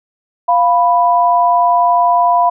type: tone pair together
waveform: sine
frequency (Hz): 698.5 / 987.7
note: F5 / B5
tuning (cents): 0 / 0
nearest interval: tritone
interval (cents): 600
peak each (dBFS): -11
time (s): 0.48-2.5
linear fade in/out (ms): 10
effects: none